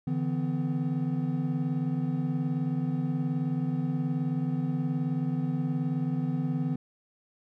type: tone cluster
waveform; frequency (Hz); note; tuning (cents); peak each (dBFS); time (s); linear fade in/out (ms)
triangle; 145.9 / 164.7 / 252.7; D3 / E3 / B3; -11 / -1 / +40; -29; 0.07-6.76; 5
effects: none